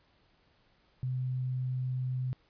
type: tone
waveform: sine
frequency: 128 Hz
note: C3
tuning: 38 cents flat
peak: -30 dBFS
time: 1.03-2.33 s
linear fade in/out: 0 ms
effects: pink hiss -68 dBFS RMS until 2.49 s + resampled to 11025 Hz